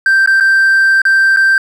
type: tone with dropouts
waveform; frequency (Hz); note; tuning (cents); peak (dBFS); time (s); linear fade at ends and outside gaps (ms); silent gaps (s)
triangle; 1568; G6; 0; -4; 0.06-1.58; 2; 0.261-0.274 / 0.401-0.407 / 1.018-1.052 / 1.363-1.37
effects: tanh soft clip ceiling 0 dBFS